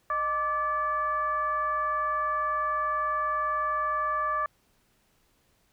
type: tone with frequency modulation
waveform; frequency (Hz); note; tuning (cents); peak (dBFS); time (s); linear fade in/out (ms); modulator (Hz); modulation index
sine; 1171; D6; -5; -25; 0.1-4.46; 2; 556; 0.62
effects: pink hiss -68 dBFS RMS until 5.72 s